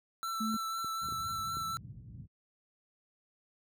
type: tone with vibrato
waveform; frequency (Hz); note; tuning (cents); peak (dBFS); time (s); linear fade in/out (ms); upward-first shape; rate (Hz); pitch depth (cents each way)
square; 1334; E6; +20; -35; 0.23-1.77; 0; triangle; 4; 20
type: tone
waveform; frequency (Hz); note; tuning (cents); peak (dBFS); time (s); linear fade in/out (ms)
sine; 220; A3; 0; -32; 0.4-0.57; 10
type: clicks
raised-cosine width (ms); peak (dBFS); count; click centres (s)
3; -34; 5; 0.542 / 0.845 / 1.087 / 1.124 / 1.57
type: low-pass noise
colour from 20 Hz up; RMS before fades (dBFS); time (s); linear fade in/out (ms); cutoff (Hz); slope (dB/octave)
white; -46; 1.01-2.27; 20; 160; 24
effects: high-pass 80 Hz 12 dB/octave